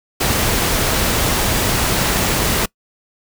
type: noise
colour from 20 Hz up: pink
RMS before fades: -17 dBFS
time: 0.2-2.66 s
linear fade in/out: 10 ms
effects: noise-tail reverb RT60 0.1 s tail -24 dB re dry